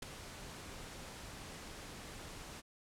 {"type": "noise with ADSR envelope", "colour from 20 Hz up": "pink", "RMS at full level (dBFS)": -39, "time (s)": [0.02, 2.62], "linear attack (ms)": 7, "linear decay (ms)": 8, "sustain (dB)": -10, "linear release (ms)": 29, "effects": ["low-pass 10000 Hz 12 dB/octave"]}